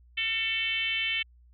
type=tone with frequency modulation; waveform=sine; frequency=2655 Hz; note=E7; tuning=12 cents sharp; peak=-26 dBFS; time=0.17-1.23 s; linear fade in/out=10 ms; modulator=427 Hz; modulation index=1.5; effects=added 60 Hz sine -54 dBFS peak until 1.53 s